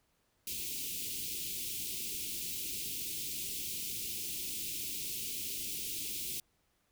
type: band-stop noise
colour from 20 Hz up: white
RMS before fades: -39 dBFS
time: 0.47-6.4 s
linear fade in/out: 2 ms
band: 420 to 2400 Hz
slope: 48 dB/octave
effects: pink hiss -75 dBFS RMS until 6.91 s